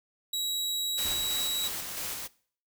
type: tone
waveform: sawtooth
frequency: 3871 Hz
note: B7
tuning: 35 cents flat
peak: -26 dBFS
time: 0.33-1.68 s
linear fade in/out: 5 ms
type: noise with tremolo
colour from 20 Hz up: white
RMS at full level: -35 dBFS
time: 0.97-2.28 s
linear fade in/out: 20 ms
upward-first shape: square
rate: 3 Hz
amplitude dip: 30%
type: noise with exponential decay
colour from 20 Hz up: pink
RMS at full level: -39 dBFS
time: 1.05-2.11 s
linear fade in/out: 2 ms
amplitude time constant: 230 ms
effects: noise-tail reverb RT60 0.5 s tail -21 dB re dry